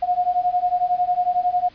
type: beating tone pair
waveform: sine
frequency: 713 / 724 Hz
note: F5 / F#5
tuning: +36 / -38 cents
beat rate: 11 Hz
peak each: -21 / -20 dBFS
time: 0.02-1.69 s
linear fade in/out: 10 ms
effects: pink hiss -50 dBFS RMS until 1.74 s + resampled to 11025 Hz